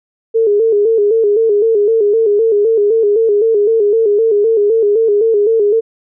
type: tone with vibrato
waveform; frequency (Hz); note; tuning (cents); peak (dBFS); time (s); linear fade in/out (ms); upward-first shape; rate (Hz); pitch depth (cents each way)
sine; 430.7; A4; -37; -8; 0.34-5.81; 20; square; 3.9; 82
effects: none